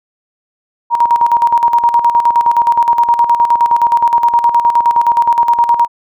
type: tone with tremolo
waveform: sine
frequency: 944 Hz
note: A#5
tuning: 22 cents sharp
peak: -5 dBFS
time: 0.9-5.88 s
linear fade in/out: 50 ms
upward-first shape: square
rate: 9.6 Hz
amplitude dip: 65%
effects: none